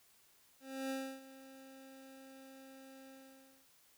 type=tone with ADSR envelope; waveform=25% pulse; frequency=266.8 Hz; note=C4; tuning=34 cents sharp; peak=-33 dBFS; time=0.6-3.68 s; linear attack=300 ms; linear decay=300 ms; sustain=-17 dB; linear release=580 ms; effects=white hiss -68 dBFS RMS until 3.97 s